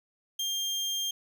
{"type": "tone", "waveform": "30% pulse", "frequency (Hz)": 3200, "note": "G7", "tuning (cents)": 35, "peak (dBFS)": -26, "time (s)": [0.39, 1.11], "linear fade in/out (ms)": 5, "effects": []}